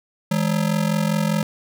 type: ring-modulated tone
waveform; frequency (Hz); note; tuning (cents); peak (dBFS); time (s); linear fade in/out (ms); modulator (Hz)
square; 184.7; F#3; -3; -16; 0.31-1.43; 2; 22.5
effects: none